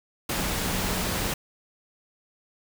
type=tone in noise; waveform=sine; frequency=185 Hz; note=F#3; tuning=in tune; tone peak=-35 dBFS; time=0.29-1.34 s; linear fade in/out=5 ms; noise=pink; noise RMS=-28 dBFS; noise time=0.29-1.34 s; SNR=-10 dB; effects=none